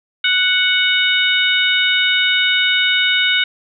harmonic tone, 740 Hz, F#5, in tune, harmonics 2 / 3 / 4 / 5, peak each -18 / -18 / -18 / -18 dBFS, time 0.24-3.44 s, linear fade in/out 5 ms, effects none

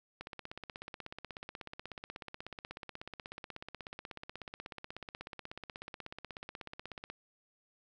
click train, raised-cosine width 0.3 ms, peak -27 dBFS, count 114, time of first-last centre 0.21-7.1 s, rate 16.4 Hz, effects none

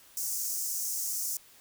pink high-pass noise, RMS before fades -33 dBFS, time 0.17-1.37 s, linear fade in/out 2 ms, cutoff 5600 Hz, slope 48 dB/octave, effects white hiss -57 dBFS RMS until 1.6 s

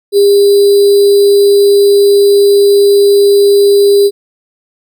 sine tone with sample-and-hold, 402.7 Hz, G4, 47 cents sharp, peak -3 dBFS, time 0.12-4.11 s, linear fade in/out 50 ms, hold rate 4410 Hz, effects none

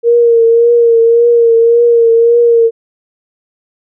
sine tone with vibrato, 466 Hz, A#4, 1 cent flat, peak -4 dBFS, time 0.03-2.71 s, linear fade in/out 50 ms, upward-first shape triangle, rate 1.8 Hz, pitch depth 38 cents each way, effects none

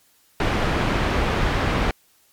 pink low-pass noise, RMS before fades -21 dBFS, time 0.4-1.91 s, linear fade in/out 2 ms, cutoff 2600 Hz, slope 12 dB/octave, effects white hiss -59 dBFS RMS until 2.32 s + MP3 96 kbps

